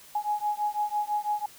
sine beating tone pair, 833 / 839 Hz, G#5 / G#5, +5 / +17 cents, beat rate 6 Hz, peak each -29 dBFS, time 0.15-1.46 s, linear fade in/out 5 ms, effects white hiss -51 dBFS RMS until 1.58 s

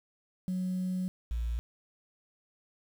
sine tone pair in turn, 184.1 / 57.99 Hz, F#3 / A#1, -8 / -8 cents, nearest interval octave + minor sixth, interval 2000 cents, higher first, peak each -28 dBFS, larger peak neither, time 0.48-1.08 / 1.31-1.59 s, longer first, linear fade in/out 0 ms, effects tanh soft clip ceiling -27 dBFS + 9-bit

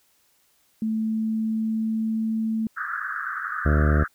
sine tone with pitch glide, 220 to 221.7 Hz, A3 to A3, 0 to +13 cents, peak -22 dBFS, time 0.82-2.67 s, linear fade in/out 2 ms, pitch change +13 cents, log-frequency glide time 0.96-2.28 s
white band-pass noise, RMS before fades -30 dBFS, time 2.76-4.08 s, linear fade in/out 20 ms, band 1200 to 1700 Hz, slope 96 dB/octave
harmonic tone, 74.9 Hz, D2, 35 cents sharp, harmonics 1 / 2 / 3 / 4 / 5 / 6 / 7 / 8 / 9, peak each -18 / -24 / -28 / -30 / -32 / -34 / -35 / -36 / -37 dBFS, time 3.65-4.04 s, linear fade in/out 10 ms
effects white hiss -64 dBFS RMS until 4.14 s

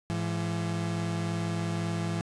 35% pulse tone pair together, 105.9 / 168.1 Hz, G#2 / E3, +34 / +34 cents, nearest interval minor sixth, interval 800 cents, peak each -31 / -29 dBFS, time 0.1-2.21 s, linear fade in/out 0 ms, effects resampled to 22050 Hz + 11-bit

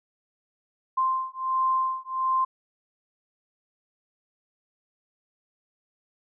sine beating tone pair, 1045 / 1046.4 Hz, C6 / C6, -2 / 0 cents, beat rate 1.4 Hz, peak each -26 dBFS, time 0.97-2.45 s, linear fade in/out 10 ms, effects none

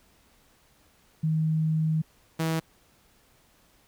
sine / sawtooth tone pair in turn, 157.8 / 161.68 Hz, D#3 / E3, +25 / -33 cents, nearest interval unison, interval 42 cents, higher second, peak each -22 / -21 dBFS, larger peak second, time 1.23-2.02 / 2.39-2.6 s, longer first, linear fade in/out 10 ms, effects pink hiss -62 dBFS RMS until 3.87 s

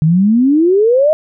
sine exponential sweep, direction up, 150.1 to 639 Hz, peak -7 dBFS, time 0.02-1.13 s, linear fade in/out 0 ms, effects none

